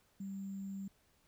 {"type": "tone with sample-and-hold", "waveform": "sine", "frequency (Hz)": 195.4, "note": "G3", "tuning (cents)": -5, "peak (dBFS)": -40, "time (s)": [0.2, 0.88], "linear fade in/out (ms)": 5, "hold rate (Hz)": 7350, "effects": ["pink hiss -72 dBFS RMS until 1.27 s"]}